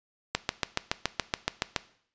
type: click train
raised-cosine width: 0.2 ms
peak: -7 dBFS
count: 11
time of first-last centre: 0.35-1.762 s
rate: 7.08 Hz
effects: noise-tail reverb RT60 0.6 s tail -17 dB re dry + resampled to 16000 Hz